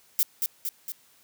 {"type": "noise with echo", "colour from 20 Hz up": "violet", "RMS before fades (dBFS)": -22, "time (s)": [0.19, 0.23], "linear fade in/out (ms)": 0, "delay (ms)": 230, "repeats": 3, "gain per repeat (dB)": -4, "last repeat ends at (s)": 0.92, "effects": ["white hiss -60 dBFS RMS until 1.23 s", "high-pass 80 Hz 12 dB/octave"]}